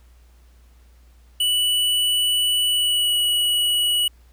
square tone with pitch glide, 2960 to 2931 Hz, F#7 to F#7, 0 to -17 cents, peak -18 dBFS, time 1.4-4.08 s, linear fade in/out 5 ms, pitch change -17 cents, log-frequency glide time 2.68-3.16 s, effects added 60 Hz sine -48 dBFS peak until 4.32 s + pink hiss -61 dBFS RMS until 4.32 s

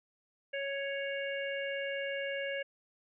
harmonic tone with a mistuned harmonic, 554.4 Hz, C#5, in tune, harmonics 1 / 3 / 4 / 5, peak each -36 / -40 / -42 / -43 dBFS, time 0.53-2.63 s, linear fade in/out 10 ms, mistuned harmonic 5, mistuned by +18 cents, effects none

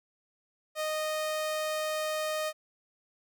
sawtooth tone, 619 Hz, D#5, 9 cents flat, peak -26 dBFS, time 0.75-2.53 s, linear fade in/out 50 ms, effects none

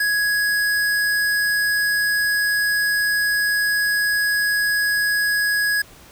square tone, 1667 Hz, G#6, 6 cents sharp, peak -18 dBFS, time 0-5.82 s, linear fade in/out 5 ms, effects pink hiss -46 dBFS RMS until 6.11 s

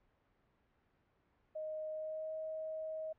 sine tone with pitch glide, 622.3 to 631.7 Hz, D#5 to D#5, 0 to +26 cents, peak -39 dBFS, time 1.55-3.13 s, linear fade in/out 10 ms, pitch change +26 cents, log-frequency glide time 1.91-2.35 s, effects pink hiss -75 dBFS RMS until 3.18 s + low-pass 2000 Hz 12 dB/octave

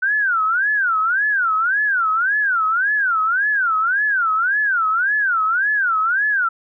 sine tone with vibrato, 1480 Hz, F#6, in tune, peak -15 dBFS, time 0.02-6.49 s, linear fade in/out 10 ms, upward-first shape sine, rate 1.8 Hz, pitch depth 260 cents each way, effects none

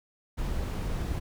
brown noise, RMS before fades -31 dBFS, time 0.37-1.2 s, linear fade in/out 20 ms, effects none

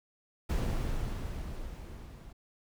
brown noise with level ramp, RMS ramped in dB -29 to -48 dBFS, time 0.49-2.33 s, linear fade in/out 10 ms, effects none

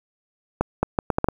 accelerating click train, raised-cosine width 1 ms, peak -5 dBFS, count 7, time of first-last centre 0.61-1.286 s, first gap 220 ms, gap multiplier 0.72, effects 7-bit

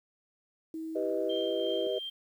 sine tone with pitch glide, 320.9 to 336.1 Hz, E4 to E4, -46 to +34 cents, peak -35 dBFS, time 0.74-1.87 s, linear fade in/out 2 ms, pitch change +80 cents, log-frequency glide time 0.95-1.64 s
sine chord, G augmented, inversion none, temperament equal, 392 / 493.9 / 622.3 Hz, G4 / B4 / D#5, 0 / 0 / 0 cents, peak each -33 dBFS, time 0.95-1.99 s, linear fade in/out 10 ms
sine tone with tremolo, 3171 Hz, G7, 19 cents sharp, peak -35 dBFS, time 1.29-2.1 s, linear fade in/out 10 ms, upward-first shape triangle, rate 2.9 Hz, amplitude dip 50%
effects tanh soft clip ceiling -17 dBFS + 10-bit

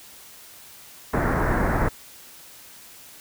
pink low-pass noise, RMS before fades -22 dBFS, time 1.13-1.89 s, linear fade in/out 10 ms, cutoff 1900 Hz, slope 48 dB/octave, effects white hiss -46 dBFS RMS until 3.2 s

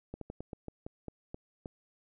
slowing click train, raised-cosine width 2 ms, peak -27 dBFS, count 10, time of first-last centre 0.14-1.658 s, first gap 73 ms, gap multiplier 1.2, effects none

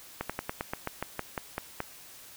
slowing click train, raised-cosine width 0.5 ms, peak -16 dBFS, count 12, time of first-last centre 0.21-1.804 s, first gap 86 ms, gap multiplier 1.1, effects white hiss -50 dBFS RMS until 2.36 s

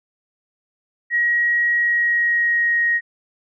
sine tone with pitch glide, 1900 to 1879.3 Hz, A#6 to A#6, +33 to +14 cents, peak -15 dBFS, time 1.1-3.01 s, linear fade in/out 50 ms, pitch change -19 cents, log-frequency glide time 1.76-2.8 s, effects none

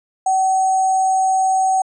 sine tone with sample-and-hold, 759 Hz, F#5, 44 cents sharp, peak -13 dBFS, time 0.26-1.82 s, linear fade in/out 5 ms, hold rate 7350 Hz, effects resampled to 24000 Hz

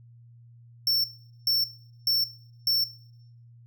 square tone bursts, 5420 Hz, E8, 47 cents sharp, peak -21 dBFS, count 4, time 0.87-2.84 s, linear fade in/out 2 ms, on 170 ms, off 430 ms, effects noise-tail reverb RT60 0.7 s tail -18 dB re dry + added 118 Hz sine -49 dBFS peak until 3.66 s

